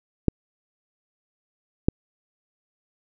clicks, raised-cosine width 3 ms, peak -4 dBFS, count 2, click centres 0.283 / 1.885 s, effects none

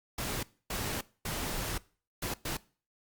pink noise bursts at uneven times, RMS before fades -35 dBFS, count 5, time 0.18-0.43 / 0.7-1.01 / 1.25-1.78 / 2.22-2.34 / 2.45-2.57 s, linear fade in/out 5 ms, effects noise-tail reverb RT60 0.4 s tail -21 dB re dry + Opus 48 kbps

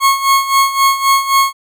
40% pulse tone with tremolo, 1093 Hz, C#6, 25 cents flat, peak -6 dBFS, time 0-1.53 s, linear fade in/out 50 ms, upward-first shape sine, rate 3.8 Hz, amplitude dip 75%, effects none

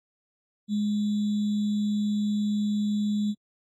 sine tone with sample-and-hold, 208.5 Hz, G#3, 7 cents sharp, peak -23 dBFS, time 0.68-3.35 s, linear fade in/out 50 ms, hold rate 3675 Hz, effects low-pass 7000 Hz 12 dB/octave + AAC 48 kbps

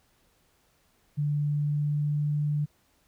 sine tone with pitch glide, 146.83 to 148.02 Hz, D3 to D3, 0 to +14 cents, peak -24 dBFS, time 1.17-2.66 s, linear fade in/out 20 ms, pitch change +14 cents, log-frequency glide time 1.47-2.38 s, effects pink hiss -67 dBFS RMS until 3.07 s

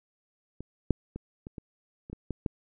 clicks, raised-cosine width 3 ms, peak -26 / -9 / -24 / -27 / -26 / -30 / -25 / -19 / -16 dBFS, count 9, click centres 0.606 / 0.907 / 1.16 / 1.469 / 1.582 / 2.099 / 2.13 / 2.307 / 2.462 s, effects none

